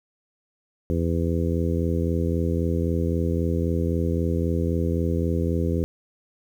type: harmonic tone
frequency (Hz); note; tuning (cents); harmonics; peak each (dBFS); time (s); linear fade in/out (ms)
83.8; E2; +29; 1 / 2 / 3 / 4 / 5 / 6; -24 / -27 / -29 / -30 / -31 / -32; 0.9-5.84; 0
effects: 9-bit